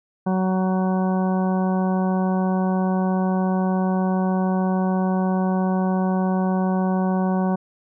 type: harmonic tone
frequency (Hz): 186.8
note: F#3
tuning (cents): +17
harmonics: 1 / 2 / 3 / 4 / 5 / 6 / 8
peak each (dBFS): -19 / -29 / -30 / -29 / -32 / -36 / -40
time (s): 0.26-7.56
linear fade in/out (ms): 10
effects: none